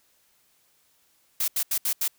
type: noise bursts at uneven times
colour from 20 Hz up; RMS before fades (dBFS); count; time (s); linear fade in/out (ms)
blue; -25; 5; 1.4-1.48 / 1.56-1.63 / 1.71-1.78 / 1.85-1.93 / 2.01-2.08; 5
effects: white hiss -65 dBFS RMS until 2.18 s